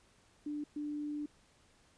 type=tone bursts at uneven times; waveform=sine; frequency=295.8 Hz; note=D4; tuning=13 cents sharp; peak=-36 dBFS; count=2; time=0.46-0.64 / 0.76-1.26 s; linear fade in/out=5 ms; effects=pink hiss -67 dBFS RMS until 1.97 s + resampled to 22050 Hz